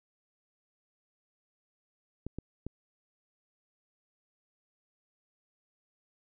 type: clicks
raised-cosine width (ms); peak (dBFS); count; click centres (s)
3; -24; 3; 2.266 / 2.386 / 2.666
effects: none